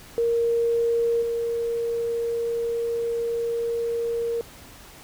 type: tone with level steps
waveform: sine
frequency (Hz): 466.2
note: A#4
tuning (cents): 0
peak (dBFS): -19 / -23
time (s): 0.18-4.41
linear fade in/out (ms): 0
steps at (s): 1.21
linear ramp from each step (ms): 20
effects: pink hiss -46 dBFS RMS until 5.03 s